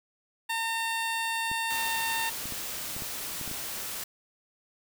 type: tone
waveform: 15% pulse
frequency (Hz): 909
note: A#5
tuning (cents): -44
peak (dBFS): -22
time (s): 0.49-2.3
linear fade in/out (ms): 10
type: clicks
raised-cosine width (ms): 3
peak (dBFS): -28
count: 8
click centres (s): 1.515 / 2.456 / 2.523 / 2.965 / 3.022 / 3.413 / 3.477 / 3.514
type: noise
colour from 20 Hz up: white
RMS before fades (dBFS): -36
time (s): 1.7-4.04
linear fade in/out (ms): 5
effects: none

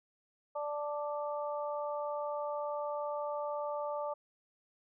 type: harmonic tone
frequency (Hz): 293.7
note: D4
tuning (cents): 0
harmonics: 2 / 3 / 4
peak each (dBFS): -36 / -40 / -42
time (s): 0.55-4.14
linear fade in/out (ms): 10
effects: none

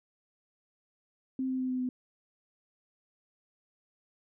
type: tone with pitch steps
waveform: sine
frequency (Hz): 261.6 / 259.3 / 257.1 / 254.9 / 252.7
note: C4 / C4 / C4 / C4 / B3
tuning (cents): 0 / -15 / -30 / -45 / +40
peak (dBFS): -29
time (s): 1.39-1.89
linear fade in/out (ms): 2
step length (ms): 100
effects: none

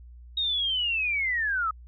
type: linear sweep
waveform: sine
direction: down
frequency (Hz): 3770 to 1244.5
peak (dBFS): -24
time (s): 0.37-1.71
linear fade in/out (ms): 5
effects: added 60 Hz sine -44 dBFS peak until 1.87 s

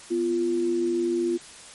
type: tone pair together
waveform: sine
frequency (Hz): 246.9 / 346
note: B3 / F4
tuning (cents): 0 / -16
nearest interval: tritone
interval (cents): 584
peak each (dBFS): -30 / -22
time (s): 0.1-1.38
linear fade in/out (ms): 20
effects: white hiss -45 dBFS RMS until 1.74 s + MP3 48 kbps

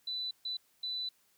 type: tone bursts at uneven times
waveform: sine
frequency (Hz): 3987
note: B7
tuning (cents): +16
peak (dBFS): -34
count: 3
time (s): 0.07-0.31 / 0.45-0.57 / 0.83-1.09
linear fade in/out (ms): 5
effects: white hiss -70 dBFS RMS until 1.37 s + high-pass 60 Hz 12 dB/octave

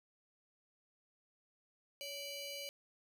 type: ring-modulated tone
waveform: 20% pulse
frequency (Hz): 1764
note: A6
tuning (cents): +4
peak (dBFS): -35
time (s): 2.01-2.69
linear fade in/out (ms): 0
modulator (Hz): 1200
effects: none

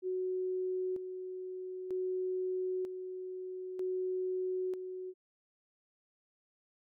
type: tone with tremolo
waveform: sine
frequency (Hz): 370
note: F#4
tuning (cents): 0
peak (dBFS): -32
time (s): 0.02-5.14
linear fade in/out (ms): 50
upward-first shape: square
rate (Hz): 0.53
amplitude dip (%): 55
effects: none

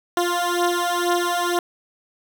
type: beating tone pair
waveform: 15% pulse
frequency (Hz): 349.2 / 351.3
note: F4 / F4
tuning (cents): 0 / +10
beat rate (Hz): 2.1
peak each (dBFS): -16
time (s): 0.17-1.59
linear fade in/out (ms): 2
effects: none

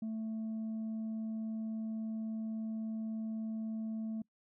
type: tone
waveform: sine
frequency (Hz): 220.9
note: A3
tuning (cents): +7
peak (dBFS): -33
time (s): 0.02-4.22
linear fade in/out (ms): 5
effects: noise-tail reverb RT60 0.1 s tail -25 dB re dry + tanh soft clip ceiling -35 dBFS

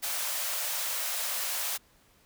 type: high-pass noise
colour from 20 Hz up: white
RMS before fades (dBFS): -32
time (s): 0.02-1.78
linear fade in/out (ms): 20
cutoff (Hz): 500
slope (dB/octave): 96
effects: pink hiss -63 dBFS RMS until 2.25 s

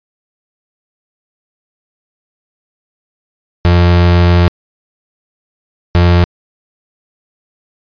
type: tone bursts at uneven times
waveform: 35% pulse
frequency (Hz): 87.31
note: F2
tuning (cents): 0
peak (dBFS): -4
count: 2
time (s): 3.65-4.48 / 5.95-6.24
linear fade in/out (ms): 0
effects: resampled to 11025 Hz

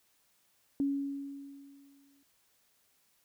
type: tone with exponential decay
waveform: sine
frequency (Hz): 279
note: C#4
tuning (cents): +11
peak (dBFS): -26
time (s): 0.8-2.23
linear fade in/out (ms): 1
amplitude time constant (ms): 310
effects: white hiss -71 dBFS RMS until 3.24 s

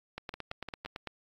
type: two click trains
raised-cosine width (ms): 0.3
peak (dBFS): -23 / -22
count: 4 / 9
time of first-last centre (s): 0.34-0.86 / 0.18-1.073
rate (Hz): 5.77 / 8.96
effects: AAC 64 kbps

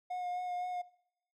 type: tone with vibrato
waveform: triangle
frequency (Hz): 720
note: F#5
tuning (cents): -47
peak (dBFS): -33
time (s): 0.1-0.82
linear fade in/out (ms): 10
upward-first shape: sine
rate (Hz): 3.9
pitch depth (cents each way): 17
effects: noise-tail reverb RT60 0.7 s tail -20 dB re dry

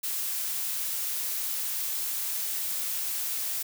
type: noise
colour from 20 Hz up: blue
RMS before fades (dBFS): -31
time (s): 0.03-3.63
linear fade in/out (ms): 10
effects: none

